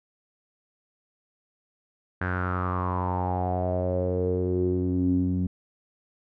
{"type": "tone with low-pass filter sweep", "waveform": "sawtooth", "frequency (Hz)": 91, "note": "F#2", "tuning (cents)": -28, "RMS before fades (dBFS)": -26, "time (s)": [2.21, 5.47], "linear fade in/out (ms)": 5, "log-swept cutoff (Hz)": [1600, 220], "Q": 7.3, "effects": []}